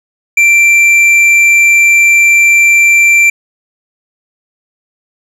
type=tone with tanh clipping; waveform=triangle; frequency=2353 Hz; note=D7; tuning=3 cents sharp; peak=-5 dBFS; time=0.37-3.3 s; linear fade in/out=5 ms; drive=11 dB; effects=none